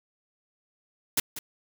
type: noise with echo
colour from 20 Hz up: white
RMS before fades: -23 dBFS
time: 1.17-1.2 s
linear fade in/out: 5 ms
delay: 190 ms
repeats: 1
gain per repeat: -13 dB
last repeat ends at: 1.39 s
effects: none